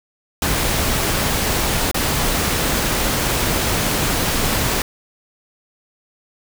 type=noise with dropouts; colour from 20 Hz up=pink; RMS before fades=-19 dBFS; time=0.42-4.82 s; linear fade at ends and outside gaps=2 ms; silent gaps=1.914-1.944 s; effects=none